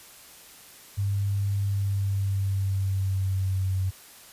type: tone with pitch glide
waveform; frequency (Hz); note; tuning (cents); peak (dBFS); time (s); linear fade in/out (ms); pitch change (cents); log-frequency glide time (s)
sine; 99.8 to 94.2; G2 to F#2; +32 to +32; -23; 0.97-3.91; 20; -100; 1.6-3.75
effects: white hiss -49 dBFS RMS until 4.32 s + resampled to 32000 Hz